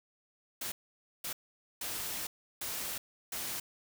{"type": "noise bursts at uneven times", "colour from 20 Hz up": "white", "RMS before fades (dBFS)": -38, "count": 5, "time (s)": [[0.61, 0.72], [1.24, 1.33], [1.81, 2.27], [2.61, 2.98], [3.32, 3.6]], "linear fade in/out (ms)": 5, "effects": []}